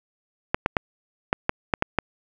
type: clicks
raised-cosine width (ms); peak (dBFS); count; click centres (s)
0.5; -4; 8; 0.545 / 0.661 / 0.768 / 1.329 / 1.494 / 1.738 / 1.824 / 1.987
effects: none